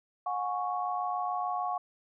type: chord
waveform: sine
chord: F# suspended second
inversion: none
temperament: equal with one note detuned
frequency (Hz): 723.9 / 830.6 / 1108.7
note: F#5 / G#5 / C#6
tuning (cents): -38 / 0 / 0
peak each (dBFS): -32 / -37 / -34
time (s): 0.26-1.78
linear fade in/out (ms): 5
effects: none